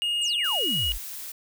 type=tone with pitch glide; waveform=triangle; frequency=2854 to 2894 Hz; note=F7 to F#7; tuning=+37 to -39 cents; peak=-22 dBFS; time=0.02-0.92 s; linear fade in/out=0 ms; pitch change=+24 cents; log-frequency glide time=0.44-0.71 s
type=exponential sweep; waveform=sine; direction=down; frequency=9100 to 35.19 Hz; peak=-30 dBFS; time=0.21-0.98 s; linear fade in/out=10 ms
type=noise; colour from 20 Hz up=blue; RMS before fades=-37 dBFS; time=0.44-1.32 s; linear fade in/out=5 ms
effects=none